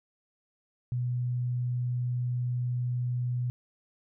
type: tone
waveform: sine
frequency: 123.3 Hz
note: B2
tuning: 2 cents flat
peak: -27 dBFS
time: 0.92-3.5 s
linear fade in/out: 0 ms
effects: none